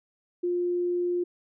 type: tone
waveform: sine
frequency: 353 Hz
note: F4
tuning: 19 cents sharp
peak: -24 dBFS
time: 0.43-1.24 s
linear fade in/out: 10 ms
effects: none